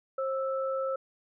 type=tone pair together; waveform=sine; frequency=533.6 / 1318.5 Hz; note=C5 / E6; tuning=+34 / 0 cents; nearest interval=octave + major third; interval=1566 cents; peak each=-29 / -35 dBFS; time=0.18-0.96 s; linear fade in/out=5 ms; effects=none